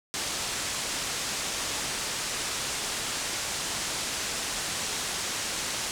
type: low-pass noise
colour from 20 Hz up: white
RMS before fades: -32 dBFS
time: 0.14-5.91 s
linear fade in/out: 0 ms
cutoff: 8500 Hz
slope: 24 dB/octave
effects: none